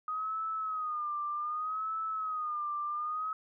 sine tone with vibrato, 1244.5 Hz, D#6, in tune, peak -32 dBFS, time 0.08-3.33 s, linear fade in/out 2 ms, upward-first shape sine, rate 0.65 Hz, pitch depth 87 cents each way, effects none

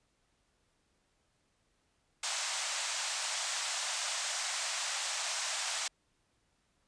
white band-pass noise, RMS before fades -36 dBFS, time 2.23-5.88 s, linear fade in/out 5 ms, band 610 to 8500 Hz, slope 48 dB/octave, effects pink hiss -75 dBFS RMS until 6.87 s + resampled to 22050 Hz

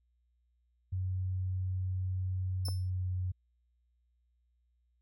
sine tone with pitch glide, 92.9 to 91.62 Hz, F#2 to F#2, +7 to -17 cents, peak -31 dBFS, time 0.92-3.32 s, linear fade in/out 10 ms, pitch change -24 cents, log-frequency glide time 2.65-3.09 s
sawtooth tone with exponential decay, 5300 Hz, E8, 9 cents sharp, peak -34 dBFS, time 2.65-2.9 s, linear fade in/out 5 ms, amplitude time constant 53 ms
clicks, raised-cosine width 1 ms, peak -30 / -33 dBFS, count 2, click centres 2.684 / 2.688 s
effects added 60 Hz sine -70 dBFS peak until 5.01 s

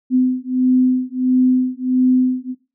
sine beating tone pair, 254.1 / 255.6 Hz, B3 / C4, +49 / -40 cents, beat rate 1.5 Hz, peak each -16 dBFS, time 0.1-2.55 s, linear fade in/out 50 ms, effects noise-tail reverb RT60 0.3 s tail -17 dB re dry

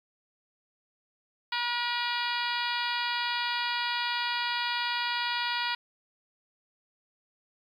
harmonic tone, 480.1 Hz, B4, 49 cents flat, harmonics 2 / 3 / 4 / 5 / 6 / 7 / 8 / 9 / 10, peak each -33 / -35 / -36 / -37 / -38 / -38 / -39 / -40 / -40 dBFS, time 1.52-5.75 s, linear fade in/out 5 ms, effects 10-bit

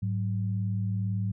sine tone pair together, 105.1 / 187.15 Hz, G#2 / F#3, +21 / +20 cents, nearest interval minor seventh, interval 999 cents, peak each -27 / -33 dBFS, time 0.02-1.32 s, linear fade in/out 10 ms, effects none

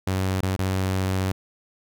sawtooth tone with dropouts, 94.5 Hz, F#2, 37 cents sharp, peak -18 dBFS, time 0.07-1.32 s, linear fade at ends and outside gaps 5 ms, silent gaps 0.409-0.428 / 0.564-0.59 s, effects none

